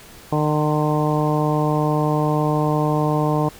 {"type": "harmonic tone with a mistuned harmonic", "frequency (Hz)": 151.5, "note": "D#3", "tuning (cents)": -46, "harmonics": [1, 2, 3, 4, 5, 6, 7], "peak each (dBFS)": [-20, -23, -25, -26, -27, -28, -28], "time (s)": [0.32, 3.49], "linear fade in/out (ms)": 5, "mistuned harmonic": 7, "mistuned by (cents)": -20, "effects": ["pink hiss -43 dBFS RMS until 3.59 s"]}